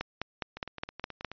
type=two click trains; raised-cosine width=0.3 ms; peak=-16 / -24 dBFS; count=7 / 8; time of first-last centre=0.01-1.247 / 0.57-1.316 s; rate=4.85 / 9.38 Hz; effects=resampled to 11025 Hz